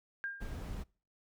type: tone with exponential decay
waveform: sine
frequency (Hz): 1605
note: G6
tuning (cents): +40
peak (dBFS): -33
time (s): 0.24-0.63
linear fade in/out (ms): 0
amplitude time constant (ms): 84
type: noise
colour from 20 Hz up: brown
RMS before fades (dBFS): -41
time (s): 0.4-0.84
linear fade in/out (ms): 20
effects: noise-tail reverb RT60 0.4 s tail -25 dB re dry